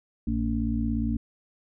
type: harmonic tone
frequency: 57.2 Hz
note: A#1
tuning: 32 cents flat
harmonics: 1 / 2 / 4 / 5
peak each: -29 / -33 / -27 / -32 dBFS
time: 0.27-1.17 s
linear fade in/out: 5 ms
effects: none